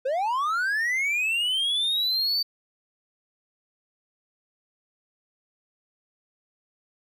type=linear sweep; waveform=triangle; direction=up; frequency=495.8 to 4611 Hz; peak=-21 dBFS; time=0.05-2.43 s; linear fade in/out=10 ms; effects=none